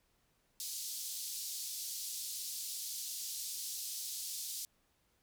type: band-pass noise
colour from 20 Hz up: pink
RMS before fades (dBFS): -42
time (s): 0.6-4.65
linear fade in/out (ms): 0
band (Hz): 4300 to 16000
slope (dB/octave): 24
effects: pink hiss -75 dBFS RMS until 5.22 s